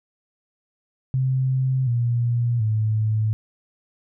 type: tone with pitch steps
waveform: sine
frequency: 130.81 / 119.26 / 108.73 Hz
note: C3 / A#2 / A2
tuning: 0 / +40 / -20 cents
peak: -18 dBFS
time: 1.14-3.33 s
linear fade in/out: 0 ms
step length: 730 ms
effects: none